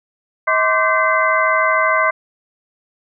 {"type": "tone cluster", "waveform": "sine", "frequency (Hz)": [637, 1046, 1159, 1545, 2047], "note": ["D#5", "C6", "D6", "G6", "C7"], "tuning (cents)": [41, -1, -23, -26, -38], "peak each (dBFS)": -19, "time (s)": [0.47, 2.11], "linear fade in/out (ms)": 10, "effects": []}